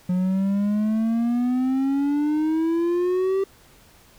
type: exponential sweep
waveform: triangle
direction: up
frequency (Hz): 179.3 to 392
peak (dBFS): -17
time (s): 0.09-3.44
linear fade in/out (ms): 5
effects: pink hiss -53 dBFS RMS until 4.18 s